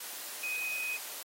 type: tone in noise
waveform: sine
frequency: 2508 Hz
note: D#7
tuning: 13 cents sharp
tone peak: -33 dBFS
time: 0.43-0.97 s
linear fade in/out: 5 ms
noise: white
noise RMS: -42 dBFS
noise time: 0-1.23 s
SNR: +6 dB
effects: high-pass 400 Hz 12 dB/octave + AAC 48 kbps